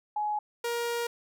sine / sawtooth tone pair in turn, 841 / 472 Hz, G#5 / A#4, +22 / +22 cents, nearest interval minor seventh, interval 1000 cents, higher first, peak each -27 / -25 dBFS, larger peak second, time 0.16-0.39 / 0.64-1.07 s, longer second, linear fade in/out 5 ms, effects none

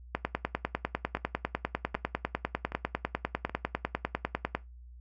two click trains, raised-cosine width 0.5 ms, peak -13 / -23 dBFS, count 45 / 4, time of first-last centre 0.15-4.55 / 1.17-3.496 s, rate 10 / 1.29 Hz, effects noise-tail reverb RT60 0.2 s tail -18 dB re dry + added 60 Hz sine -47 dBFS peak until 5 s

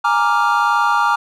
triangle chord, Bb dominant seventh, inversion third, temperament equal, 830.6 / 932.3 / 1174.7 / 1396.9 Hz, Ab5 / Bb5 / D6 / F6, 0 / 0 / 0 / 0 cents, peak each -18 / -16 / -16 / -17 dBFS, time 0.04-1.16 s, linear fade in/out 10 ms, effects none

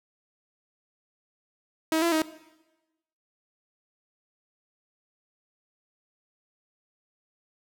sawtooth tone with pitch steps, 319.2 / 338.4 / 315.6 Hz, D#4 / E4 / D#4, +44 / +45 / +25 cents, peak -18 dBFS, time 1.92-2.22 s, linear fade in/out 2 ms, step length 100 ms, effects noise-tail reverb RT60 1.0 s tail -17 dB re dry

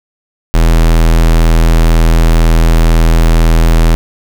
square tone, 41.01 Hz, E1, 8 cents flat, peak -5 dBFS, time 0.54-3.95 s, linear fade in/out 0 ms, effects none

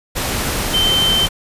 sine tone in noise, 3100 Hz, G7, 20 cents flat, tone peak -13 dBFS, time 0.73-1.27 s, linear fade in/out 20 ms, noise pink, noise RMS -20 dBFS, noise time 0.15-1.29 s, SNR +4 dB, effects resampled to 32000 Hz

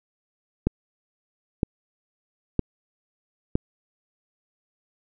click train, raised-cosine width 3 ms, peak -7 dBFS, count 4, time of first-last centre 0.67-3.555 s, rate 1.04 Hz, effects none

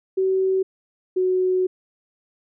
sine tone pair in turn, 379.5 / 369.8 Hz, F#4 / F#4, +44 / -1 cents, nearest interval unison, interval 45 cents, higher first, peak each -17 dBFS, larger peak neither, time 0.17-0.63 / 1.16-1.67 s, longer second, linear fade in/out 10 ms, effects none

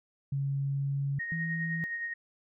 sine tone with pitch glide, 138.59 to 139.55 Hz, C#3 to C#3, 0 to +12 cents, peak -28 dBFS, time 0.32-1.19 s, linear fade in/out 5 ms, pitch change +12 cents, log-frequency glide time 0.6-1.06 s
sine tone with tremolo, 1864.7 Hz, A#6, in tune, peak -31 dBFS, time 1.19-2.14 s, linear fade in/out 10 ms, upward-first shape sine, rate 9.7 Hz, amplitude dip 40%
sine tone, 164.81 Hz, E3, in tune, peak -32 dBFS, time 1.32-1.84 s, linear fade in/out 0 ms
effects none

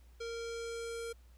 square tone with low-pass filter sweep, 462.9 Hz, A#4, 12 cents flat, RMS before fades -41 dBFS, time 0.2-1.13 s, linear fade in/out 10 ms, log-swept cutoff 5400 to 10000 Hz, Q 1.7, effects added 60 Hz sine -56 dBFS peak until 1.37 s + pink hiss -70 dBFS RMS until 1.37 s

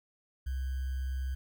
sine tone with sample-and-hold, 65.41 Hz, C2, in tune, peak -31 dBFS, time 0.46-1.35 s, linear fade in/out 10 ms, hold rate 1575 Hz, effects none

